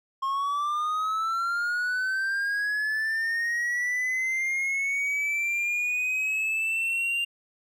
triangle linear sweep, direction up, 1070 to 2794 Hz, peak -23 dBFS, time 0.22-7.25 s, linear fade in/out 10 ms, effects none

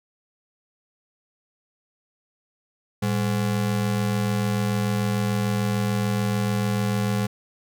square ring-modulated tone, 156.4 Hz, D#3, 9 cents sharp, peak -19 dBFS, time 3.02-7.27 s, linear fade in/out 10 ms, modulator 43.4 Hz, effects none

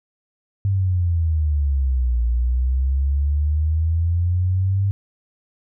sine exponential two-way sweep, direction down then up, 99.9 to 58.27 to 99.9 Hz, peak -16 dBFS, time 0.65-4.91 s, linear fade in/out 0 ms, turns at 2.23 s, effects none

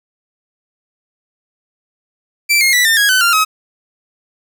sawtooth tone with pitch steps, 2336 / 2142 / 1964.3 / 1801.3 / 1651.8 / 1514.7 / 1389 / 1273.7 Hz, D7 / C7 / B6 / A6 / G#6 / F#6 / F6 / D#6, -10 / +40 / -10 / +40 / -10 / +40 / -10 / +40 cents, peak -6 dBFS, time 2.49-3.45 s, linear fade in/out 20 ms, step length 120 ms, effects none

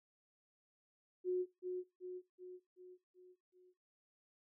sine tone with echo, 364.3 Hz, F#4, 27 cents flat, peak -33 dBFS, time 1.24-1.46 s, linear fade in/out 50 ms, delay 380 ms, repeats 6, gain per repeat -5 dB, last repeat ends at 3.74 s, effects noise-tail reverb RT60 0.2 s tail -18 dB re dry

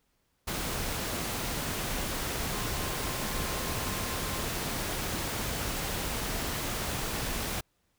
sine tone in noise, 1054 Hz, C6, 12 cents sharp, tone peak -44 dBFS, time 2.52-4.44 s, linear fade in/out 10 ms, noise pink, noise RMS -33 dBFS, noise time 0.47-7.61 s, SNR -14 dB, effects pink hiss -74 dBFS RMS until 7.98 s

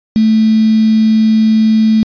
sine tone with quantisation, 219.5 Hz, A3, 4 cents flat, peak -6 dBFS, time 0.16-2.03 s, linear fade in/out 0 ms, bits 4, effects resampled to 11025 Hz

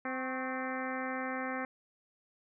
harmonic tone with a mistuned harmonic, 259 Hz, C4, 17 cents flat, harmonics 1 / 2 / 3 / 4 / 5 / 6 / 7 / 8 / 9, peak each -39 / -41 / -42 / -44 / -44 / -44 / -43 / -45 / -51 dBFS, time 0.05-1.65 s, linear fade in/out 2 ms, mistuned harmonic 4, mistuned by +75 cents, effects none

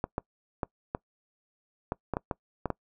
clicks, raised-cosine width 1 ms, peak -15 dBFS, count 10, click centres 0.041 / 0.181 / 0.632 / 0.949 / 1.921 / 2.137 / 2.169 / 2.312 / 2.657 / 2.703 s, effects noise-tail reverb RT60 0.1 s tail -24 dB re dry

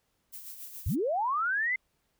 violet noise with tremolo, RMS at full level -42 dBFS, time 0.32-0.96 s, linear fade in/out 20 ms, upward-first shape sine, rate 7.1 Hz, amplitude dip 50%
sine linear sweep, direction up, 54.2 to 2093 Hz, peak -26 dBFS, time 0.86-1.76 s, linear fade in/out 5 ms
effects pink hiss -75 dBFS RMS until 2.19 s

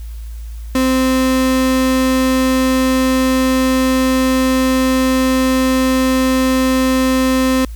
35% pulse tone, 260 Hz, C4, 11 cents flat, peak -10 dBFS, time 0.75-7.65 s, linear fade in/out 2 ms, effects added 56 Hz sine -25 dBFS peak until 7.75 s + white hiss -47 dBFS RMS until 7.75 s

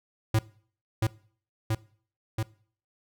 square tone with echo, 110 Hz, A2, in tune, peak -21 dBFS, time 0.34-0.39 s, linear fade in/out 5 ms, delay 680 ms, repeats 3, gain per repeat -2 dB, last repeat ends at 2.43 s, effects noise-tail reverb RT60 0.5 s tail -21 dB re dry

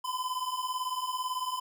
square beating tone pair, 1003 / 1021 Hz, B5 / C6, +26 / -43 cents, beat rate 18 Hz, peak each -36 / -34 dBFS, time 0.04-1.6 s, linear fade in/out 10 ms, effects none

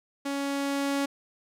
sawtooth tone with level ramp, 279.3 Hz, C#4, 13 cents sharp, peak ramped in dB -25 to -21 dBFS, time 0.25-1.06 s, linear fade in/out 10 ms, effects low-pass 12000 Hz 12 dB/octave

